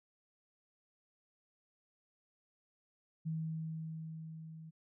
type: tone with level ramp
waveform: sine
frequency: 160 Hz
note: D#3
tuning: 49 cents sharp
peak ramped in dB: -34 to -48 dBFS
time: 3.25-4.71 s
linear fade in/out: 20 ms
effects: none